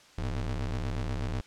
40% pulse ring-modulated tone, 70 Hz, C#2, 18 cents sharp, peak -26 dBFS, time 0.18-1.41 s, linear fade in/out 0 ms, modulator 30.9 Hz, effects white hiss -56 dBFS RMS until 1.46 s + low-pass 6000 Hz 12 dB/octave

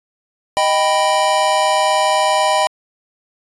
square chord, Eb augmented, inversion none, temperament equal, 622.3 / 784 / 987.8 Hz, Eb5 / G5 / B5, 0 / 0 / 0 cents, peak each -18 dBFS, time 0.57-2.67 s, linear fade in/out 0 ms, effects resampled to 24000 Hz

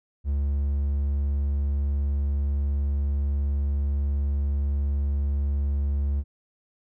triangle tone, 70.7 Hz, C#2, 35 cents sharp, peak -20 dBFS, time 0.24-6.24 s, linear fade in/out 50 ms, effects none

